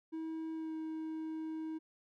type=tone with pitch glide; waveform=triangle; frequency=321.1 to 317.2 Hz; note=E4 to D#4; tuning=-45 to +33 cents; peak=-36 dBFS; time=0.12-1.79 s; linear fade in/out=20 ms; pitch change=-22 cents; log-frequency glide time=0.54-0.74 s; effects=none